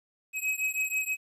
square beating tone pair, 2542 / 2548.2 Hz, D#7 / D#7, +36 / +41 cents, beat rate 6.2 Hz, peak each -32 / -31 dBFS, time 0.33-1.17 s, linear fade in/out 50 ms, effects resampled to 32000 Hz + 11-bit

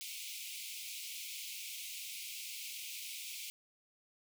pink high-pass noise, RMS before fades -45 dBFS, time 0.01-3.5 s, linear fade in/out 0 ms, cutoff 2200 Hz, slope 96 dB/octave, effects none

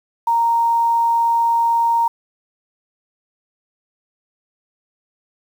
sine tone with quantisation, 929 Hz, A#5, 6 cents flat, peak -13 dBFS, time 0.27-2.08 s, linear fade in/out 5 ms, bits 7, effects none

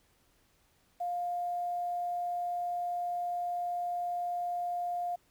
sine tone with quantisation, 705 Hz, F5, 16 cents sharp, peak -31 dBFS, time 1-5.16 s, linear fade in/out 10 ms, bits 10, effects pink hiss -69 dBFS RMS until 5.3 s

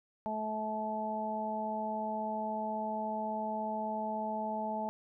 harmonic tone, 216.4 Hz, A3, 29 cents flat, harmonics 1 / 2 / 3 / 4, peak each -39 / -46 / -38 / -36 dBFS, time 0.26-4.89 s, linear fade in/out 0 ms, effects none

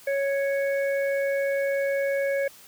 harmonic tone, 554.4 Hz, C#5, in tune, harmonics 1 / 3 / 4, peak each -23 / -33 / -35 dBFS, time 0.07-2.48 s, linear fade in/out 5 ms, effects white hiss -50 dBFS RMS until 2.67 s

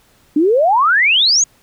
sine exponential sweep, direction up, 283.3 to 6900 Hz, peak -9 dBFS, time 0.36-1.44 s, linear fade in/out 5 ms, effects pink hiss -53 dBFS RMS until 1.62 s

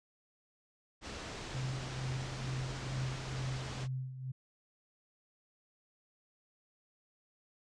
pink low-pass noise, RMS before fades -44 dBFS, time 1.01-3.88 s, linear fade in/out 50 ms, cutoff 6900 Hz, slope 24 dB/octave
sine tone with tremolo, 130 Hz, C3, 11 cents flat, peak -34 dBFS, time 1.54-4.32 s, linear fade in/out 10 ms, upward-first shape sine, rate 2.2 Hz, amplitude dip 65%
effects resampled to 22050 Hz

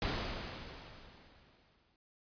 pink noise with exponential decay, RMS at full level -34 dBFS, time 0.02-1.96 s, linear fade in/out 1 ms, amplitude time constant 420 ms, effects resampled to 11025 Hz

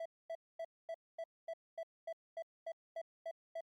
triangle tone bursts, 659.3 Hz, E5, in tune, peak -38 dBFS, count 13, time 0-3.608 s, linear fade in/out 5 ms, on 56 ms, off 240 ms, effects Opus 48 kbps

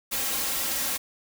white noise with comb filter, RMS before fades -28 dBFS, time 0.11-0.98 s, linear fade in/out 20 ms, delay 3.7 ms, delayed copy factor +0.65, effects none

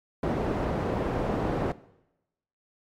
white low-pass noise, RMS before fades -28 dBFS, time 0.23-1.72 s, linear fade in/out 2 ms, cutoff 540 Hz, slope 12 dB/octave, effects noise-tail reverb RT60 0.9 s tail -19 dB re dry + MP3 96 kbps

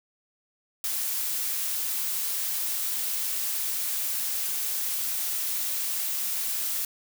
blue noise, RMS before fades -29 dBFS, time 0.84-6.85 s, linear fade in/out 2 ms, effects none

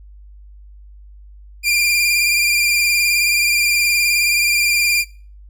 sawtooth tone with vibrato, 2392 Hz, D7, 31 cents sharp, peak -10 dBFS, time 1.63-5.05 s, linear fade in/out 50 ms, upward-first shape sine, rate 19 Hz, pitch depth 33 cents each way, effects noise-tail reverb RT60 0.4 s tail -23 dB re dry + added 50 Hz sine -38 dBFS peak until 5.49 s

